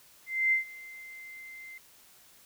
sine tone with ADSR envelope, 2080 Hz, C7, 11 cents flat, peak -21 dBFS, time 0.26-1.78 s, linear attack 260 ms, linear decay 120 ms, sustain -22 dB, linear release 4 ms, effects white hiss -58 dBFS RMS until 2.45 s

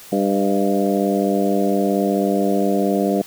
harmonic tone with a mistuned harmonic, 99 Hz, G2, 18 cents sharp, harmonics 2 / 3 / 4 / 5 / 6 / 7, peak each -20 / -22 / -23 / -24 / -25 / -25 dBFS, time 0.12-3.22 s, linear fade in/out 5 ms, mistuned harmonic 6, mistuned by +42 cents, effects white hiss -41 dBFS RMS until 3.26 s

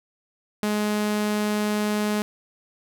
sawtooth tone, 210 Hz, G#3, 19 cents sharp, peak -18 dBFS, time 0.63-2.22 s, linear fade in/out 0 ms, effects none

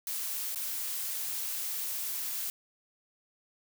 blue noise with dropouts, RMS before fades -35 dBFS, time 0.07-2.5 s, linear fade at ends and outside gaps 1 ms, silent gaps 0.547-0.558 s, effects none

